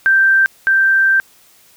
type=tone pair in turn; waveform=sine; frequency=1568 / 1568 Hz; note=G6 / G6; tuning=0 / 0 cents; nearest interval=unison; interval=0 cents; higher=neither; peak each=-8 / -9 dBFS; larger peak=first; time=0.06-0.46 / 0.67-1.2 s; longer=second; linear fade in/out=0 ms; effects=white hiss -49 dBFS RMS until 1.76 s